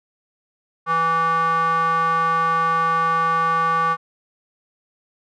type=tone with band-pass filter; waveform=square; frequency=164.81 Hz; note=E3; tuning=in tune; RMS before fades=-19 dBFS; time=0.86-3.97 s; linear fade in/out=50 ms; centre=1200 Hz; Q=6.4; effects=none